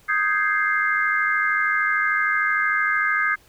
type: chord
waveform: sine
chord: Ab major seventh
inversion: second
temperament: equal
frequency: 1244.5 / 1568 / 1661.2 / 2093 Hz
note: Eb6 / G6 / Ab6 / C7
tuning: 0 / 0 / 0 / 0 cents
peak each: -24 dBFS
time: 0.08-3.36 s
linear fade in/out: 20 ms
effects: pink hiss -55 dBFS RMS until 3.48 s